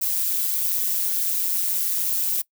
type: noise with amplitude modulation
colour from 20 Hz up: violet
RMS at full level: -20 dBFS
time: 0.01-2.42 s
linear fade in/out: 10 ms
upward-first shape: sine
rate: 181 Hz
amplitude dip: 75%
effects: noise-tail reverb RT60 0.1 s tail -22 dB re dry